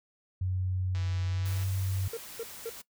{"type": "tone with pitch glide", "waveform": "sine", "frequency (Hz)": [92.5, 95.6], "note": ["F#2", "G2"], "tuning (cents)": [0, -43], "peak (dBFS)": -28, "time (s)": [0.41, 2.08], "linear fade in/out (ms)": 5, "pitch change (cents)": 57, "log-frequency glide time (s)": [1.28, 1.52]}
{"type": "click train", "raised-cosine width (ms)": 0.2, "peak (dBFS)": -29, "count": 114, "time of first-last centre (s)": [0.95, 1.635], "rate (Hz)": 165}
{"type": "noise", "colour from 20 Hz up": "white", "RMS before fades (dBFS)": -45, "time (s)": [1.45, 2.82], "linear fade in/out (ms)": 10}
{"type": "tone bursts", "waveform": "triangle", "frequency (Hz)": 458.4, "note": "A#4", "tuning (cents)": -29, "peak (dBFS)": -30, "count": 3, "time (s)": [2.13, 2.696], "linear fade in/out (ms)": 5, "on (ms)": 42, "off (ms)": 220}
{"effects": ["noise-tail reverb RT60 0.1 s tail -19 dB re dry"]}